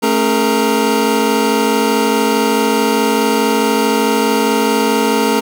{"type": "tone cluster", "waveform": "square", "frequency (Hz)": [220.1, 273.4, 421.9, 466.6, 924], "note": ["A3", "C#4", "G#4", "A#4", "A#5"], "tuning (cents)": [1, -24, 27, 2, -16], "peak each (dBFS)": -19, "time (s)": [0.02, 5.41], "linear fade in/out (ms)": 20, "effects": []}